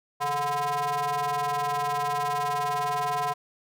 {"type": "ring-modulated tone", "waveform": "square", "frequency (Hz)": 146.8, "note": "D3", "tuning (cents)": 0, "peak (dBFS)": -23, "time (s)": [0.2, 3.34], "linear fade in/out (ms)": 20, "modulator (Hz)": 871, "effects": []}